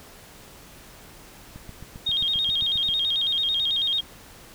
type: click train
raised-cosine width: 5 ms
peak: -27 dBFS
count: 11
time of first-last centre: 1.56-2.89 s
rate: 7.52 Hz
type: tone with vibrato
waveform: sine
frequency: 3466 Hz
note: A7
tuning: 27 cents flat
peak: -21 dBFS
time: 2.06-4.01 s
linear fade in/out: 10 ms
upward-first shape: square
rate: 9.1 Hz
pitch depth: 120 cents each way
effects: pink hiss -47 dBFS RMS until 4.54 s